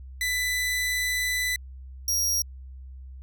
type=tone pair in turn; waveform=sawtooth; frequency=1994 / 5640 Hz; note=B6 / F8; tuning=+16 / +16 cents; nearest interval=octave + tritone; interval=1800 cents; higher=second; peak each=-21 / -20 dBFS; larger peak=second; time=0.21-1.56 / 2.08-2.42 s; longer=first; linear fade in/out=2 ms; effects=added 65 Hz sine -39 dBFS peak until 3.22 s